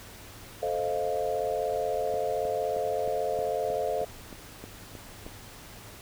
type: chord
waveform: sine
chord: F dominant seventh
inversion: first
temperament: equal with one note detuned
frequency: 438.2 / 523.3 / 622.3 / 698.5 Hz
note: A4 / C5 / Eb5 / F5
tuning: -7 / 0 / 0 / 0 cents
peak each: -32 dBFS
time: 0.62-4.05 s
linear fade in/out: 10 ms
type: click train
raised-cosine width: 2 ms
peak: -28 dBFS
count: 11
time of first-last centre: 2.14-5.265 s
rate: 3.2 Hz
effects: added 103 Hz sine -54 dBFS peak until 6.01 s + pink hiss -47 dBFS RMS until 6.01 s